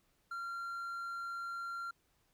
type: tone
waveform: triangle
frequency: 1379 Hz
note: F6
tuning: 22 cents flat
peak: -37 dBFS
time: 0.31-1.91 s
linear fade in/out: 5 ms
effects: pink hiss -75 dBFS RMS until 2.33 s